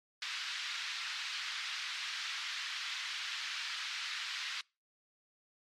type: band-pass noise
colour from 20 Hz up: white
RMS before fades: -40 dBFS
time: 0.22-4.61 s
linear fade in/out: 2 ms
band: 1300 to 4500 Hz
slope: 24 dB/octave
effects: noise-tail reverb RT60 0.3 s tail -26 dB re dry + MP3 64 kbps